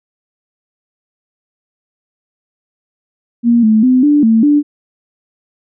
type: tone with pitch steps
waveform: sine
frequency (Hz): 235.9 / 217.8 / 254.8 / 293.5 / 224.2 / 293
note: A#3 / A3 / C4 / D4 / A3 / D4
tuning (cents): +21 / -17 / -46 / -1 / +33 / -4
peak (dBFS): -6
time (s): 3.43-4.63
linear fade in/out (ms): 50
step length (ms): 200
effects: none